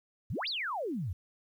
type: exponential two-way sweep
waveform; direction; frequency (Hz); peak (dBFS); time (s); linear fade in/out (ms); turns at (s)
sine; up then down; 77.78 to 4978 to 77.78; -32; 0.3-1.13; 5; 0.48
effects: 11-bit